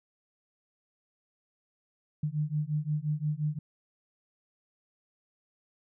sine beating tone pair, 148.1 / 153.8 Hz, D3 / D#3, +15 / -20 cents, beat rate 5.7 Hz, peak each -31 dBFS, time 2.23-3.59 s, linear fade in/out 5 ms, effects none

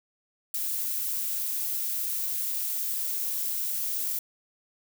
violet noise, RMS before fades -30 dBFS, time 0.54-4.19 s, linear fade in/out 2 ms, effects none

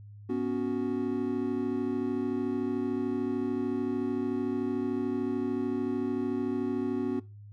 triangle chord, B suspended second, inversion none, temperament equal with one note detuned, 246.9 / 280.4 / 370 Hz, B3 / C#4 / F#4, 0 / +20 / 0 cents, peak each -30 dBFS, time 0.29-7.2 s, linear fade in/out 10 ms, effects noise-tail reverb RT60 0.3 s tail -20 dB re dry + added 103 Hz sine -45 dBFS peak until 7.52 s

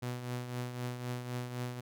sawtooth tone with tremolo, 123.47 Hz, B2, in tune, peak -30 dBFS, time 0.02-1.81 s, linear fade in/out 10 ms, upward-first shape triangle, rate 3.9 Hz, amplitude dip 60%, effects none

